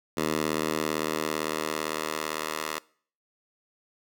10% pulse tone with high-pass filter sweep, 77.78 Hz, D#2, in tune, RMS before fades -30 dBFS, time 0.17-2.79 s, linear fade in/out 5 ms, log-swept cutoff 250 to 780 Hz, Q 0.72, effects noise-tail reverb RT60 0.5 s tail -23 dB re dry

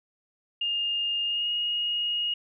sine tone with pitch glide, 2825 to 2871 Hz, F7 to F7, +19 to +47 cents, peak -25 dBFS, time 0.61-2.34 s, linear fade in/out 5 ms, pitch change +28 cents, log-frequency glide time 1.25-1.5 s, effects none

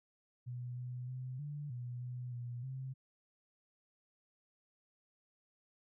sine tone with pitch steps, 123.1 / 124.4 / 127.9 / 146.3 / 122.5 / 124.2 / 121 / 131.7 Hz, B2 / B2 / C3 / D3 / B2 / B2 / B2 / C3, -5 / +13 / -39 / -6 / -14 / +10 / -35 / +12 cents, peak -40 dBFS, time 0.46-2.94 s, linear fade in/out 20 ms, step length 310 ms, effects none

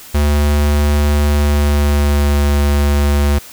square tone with pitch glide, 73.42 to 72.08 Hz, D2 to D2, 0 to -32 cents, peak -11 dBFS, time 0.14-3.39 s, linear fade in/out 10 ms, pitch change -32 cents, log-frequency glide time 1.23-2.43 s, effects white hiss -36 dBFS RMS until 3.52 s

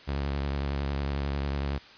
sawtooth tone with vibrato, 70 Hz, C#2, 18 cents sharp, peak -24 dBFS, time 0.07-1.79 s, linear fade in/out 20 ms, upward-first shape triangle, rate 11 Hz, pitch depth 59 cents each way, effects white hiss -50 dBFS RMS until 1.97 s + resampled to 11025 Hz

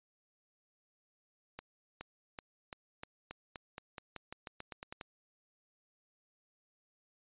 accelerating click train, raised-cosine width 0.3 ms, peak -27 dBFS, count 17, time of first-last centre 1.59-5.012 s, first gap 420 ms, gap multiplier 0.9, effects resampled to 8000 Hz

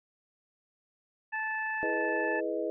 harmonic tone, 874 Hz, A5, 12 cents flat, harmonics 1 / 2 / 3, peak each -36 / -32 / -42 dBFS, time 1.32-2.41 s, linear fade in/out 20 ms
sine chord, E major seventh, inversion none, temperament equal with one note detuned, 329.6 / 422.3 / 493.9 / 622.3 Hz, E4 / G#4 / B4 / D#5, 0 / +29 / 0 / 0 cents, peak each -35 dBFS, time 1.83-2.7 s, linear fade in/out 0 ms
effects none

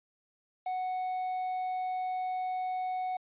triangle tone with quantisation, 740 Hz, F#5, in tune, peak -29 dBFS, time 0.66-3.17 s, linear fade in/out 5 ms, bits 9, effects resampled to 8000 Hz

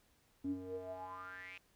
square tone with band-pass filter sweep, 92.5 Hz, F#2, in tune, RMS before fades -45 dBFS, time 0.44-1.58 s, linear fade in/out 5 ms, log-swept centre 250 to 2600 Hz, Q 8.8, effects pink hiss -72 dBFS RMS until 1.75 s

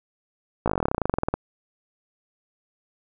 slowing click train, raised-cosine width 1 ms, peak -8 dBFS, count 22, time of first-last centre 0.66-1.34 s, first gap 17 ms, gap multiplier 1.06, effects none

